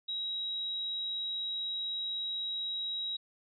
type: tone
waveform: sine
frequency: 3839 Hz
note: B7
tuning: 50 cents flat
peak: -33 dBFS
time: 0.08-3.17 s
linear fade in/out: 10 ms
effects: none